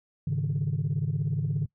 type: chord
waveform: sine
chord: Ab suspended fourth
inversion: none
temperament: equal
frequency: 103.83 / 138.59 / 155.56 Hz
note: Ab2 / Db3 / Eb3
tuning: 0 / 0 / 0 cents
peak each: -31 / -27 / -28 dBFS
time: 0.27-1.66 s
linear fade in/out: 5 ms
effects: noise-tail reverb RT60 0.1 s tail -22 dB re dry + tanh soft clip ceiling -20 dBFS